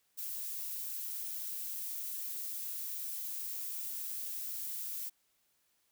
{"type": "noise", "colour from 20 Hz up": "violet", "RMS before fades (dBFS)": -40, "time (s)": [0.17, 5.1], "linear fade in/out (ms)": 20, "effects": ["white hiss -75 dBFS RMS until 5.91 s"]}